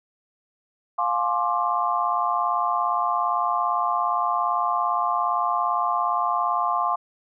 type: chord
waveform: sine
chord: D half-diminished seventh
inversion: first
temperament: just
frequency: 704.8 / 845.8 / 1057.2 / 1174.7 Hz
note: F5 / Ab5 / C6 / D6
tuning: +16 / +31 / +18 / 0 cents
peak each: -26 / -29 / -24 / -26 dBFS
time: 0.98-6.96 s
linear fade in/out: 10 ms
effects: none